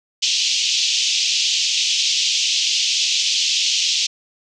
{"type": "band-pass noise", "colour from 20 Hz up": "pink", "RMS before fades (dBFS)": -19, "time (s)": [0.22, 4.07], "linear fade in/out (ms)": 10, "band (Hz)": [2700, 6600], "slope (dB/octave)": 48, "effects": []}